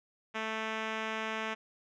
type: tone with low-pass filter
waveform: 5% pulse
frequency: 220 Hz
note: A3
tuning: in tune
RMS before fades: -36 dBFS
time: 0.34-1.55 s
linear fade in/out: 20 ms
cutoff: 3300 Hz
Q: 0.97
effects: none